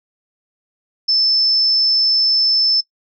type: tone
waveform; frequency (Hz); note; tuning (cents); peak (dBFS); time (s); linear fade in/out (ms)
sine; 5274; E8; 0; -12; 1.08-2.81; 10
effects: noise-tail reverb RT60 0.1 s tail -20 dB re dry